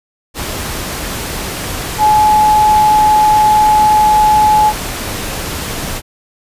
sine tone in noise, 852 Hz, G#5, 44 cents sharp, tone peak -6 dBFS, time 1.98-4.73 s, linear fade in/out 50 ms, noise pink, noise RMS -21 dBFS, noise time 0.34-6.02 s, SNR +12 dB, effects resampled to 32000 Hz

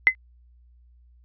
sine tone with exponential decay, 2044 Hz, C7, 41 cents flat, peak -7 dBFS, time 0.07-0.15 s, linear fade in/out 0 ms, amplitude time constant 16 ms, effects added 60 Hz sine -52 dBFS peak until 1.24 s + resampled to 11025 Hz

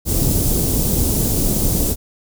pink band-stop noise, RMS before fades -17 dBFS, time 0.05-1.96 s, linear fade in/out 50 ms, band 360 to 8100 Hz, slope 12 dB/octave, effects none

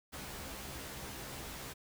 pink noise with comb filter, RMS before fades -45 dBFS, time 0.12-1.74 s, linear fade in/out 20 ms, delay 15 ms, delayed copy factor +0.95, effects none

